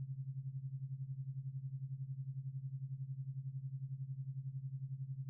sine tone with tremolo, 133.6 Hz, C3, 36 cents sharp, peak -37 dBFS, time 0-5.29 s, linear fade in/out 0 ms, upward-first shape triangle, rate 11 Hz, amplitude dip 90%, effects none

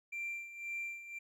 triangle tone with tremolo, 2362 Hz, D7, 9 cents sharp, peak -34 dBFS, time 0.12-1.19 s, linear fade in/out 10 ms, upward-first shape sine, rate 1.9 Hz, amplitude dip 75%, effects tanh soft clip ceiling -32 dBFS

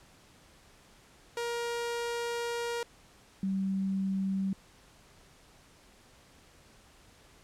sawtooth / sine tone pair in turn, 472.1 / 192.73 Hz, A#4 / G3, +22 / -29 cents, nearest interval octave + major third, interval 1551 cents, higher first, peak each -28 dBFS, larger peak neither, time 1.37-2.83 / 3.43-4.53 s, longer first, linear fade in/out 2 ms, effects pink hiss -59 dBFS RMS until 7.43 s + low-pass 10000 Hz 12 dB/octave

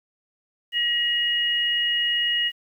sine tone pair together, 1904 / 2882 Hz, A#6 / F#7, +36 / -46 cents, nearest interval perfect fifth, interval 718 cents, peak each -26 / -21 dBFS, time 0.72-2.52 s, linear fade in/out 50 ms, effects 9-bit

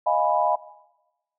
sine chord, F half-diminished seventh, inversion third, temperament equal, 622.3 / 698.5 / 830.6 / 987.8 Hz, Eb5 / F5 / Ab5 / Cb6, 0 / 0 / 0 / 0 cents, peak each -24 dBFS, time 0.06-0.56 s, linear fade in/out 10 ms, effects noise-tail reverb RT60 1.0 s tail -18 dB re dry

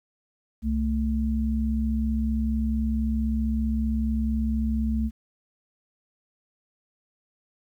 sine tone pair together, 65.8 / 221.3 Hz, C2 / A3, +10 / +10 cents, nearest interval octave + major sixth, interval 2100 cents, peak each -25 dBFS, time 0.62-5.11 s, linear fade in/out 50 ms, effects 10-bit

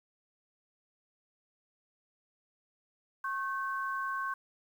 sine tone pair together, 1088.9 / 1540 Hz, C#6 / G6, -31 / -31 cents, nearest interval tritone, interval 600 cents, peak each -34 / -36 dBFS, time 3.24-4.34 s, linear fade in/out 5 ms, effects 10-bit

